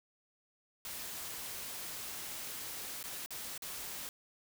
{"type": "noise with dropouts", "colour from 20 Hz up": "white", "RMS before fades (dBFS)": -43, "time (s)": [0.85, 4.09], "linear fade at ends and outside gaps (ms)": 1, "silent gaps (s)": [[3.028, 3.039], [3.261, 3.306], [3.578, 3.621]], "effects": []}